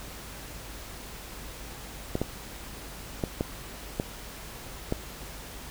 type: clicks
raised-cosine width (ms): 2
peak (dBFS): -13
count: 6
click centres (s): 2.154 / 2.216 / 3.238 / 3.409 / 3.999 / 4.924
effects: added 50 Hz sine -46 dBFS peak until 5.7 s + pink hiss -43 dBFS RMS until 5.7 s